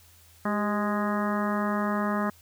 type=harmonic tone with a mistuned harmonic; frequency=207.7 Hz; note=G#3; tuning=in tune; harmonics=1 / 2 / 3 / 4 / 5 / 6 / 7 / 8 / 9; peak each=-27 / -36 / -33 / -37 / -34 / -33 / -42 / -38 / -41 dBFS; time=0.45-2.3 s; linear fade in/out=5 ms; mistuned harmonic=2; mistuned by=-65 cents; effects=added 84 Hz sine -57 dBFS peak until 2.41 s + white hiss -57 dBFS RMS until 2.41 s